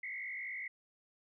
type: tone with frequency modulation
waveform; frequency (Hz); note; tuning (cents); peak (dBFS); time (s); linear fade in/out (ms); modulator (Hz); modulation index
sine; 2093; C7; 0; -39; 0.03-0.68; 5; 52.1; 2.3
effects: none